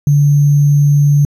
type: tone with sample-and-hold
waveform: sine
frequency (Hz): 144.7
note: D3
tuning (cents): -25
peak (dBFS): -6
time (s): 0.07-1.25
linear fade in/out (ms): 2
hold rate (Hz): 6300
effects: resampled to 32000 Hz